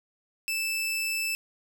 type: tone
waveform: sawtooth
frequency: 2637 Hz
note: E7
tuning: in tune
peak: -24 dBFS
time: 0.48-1.35 s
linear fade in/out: 0 ms
effects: none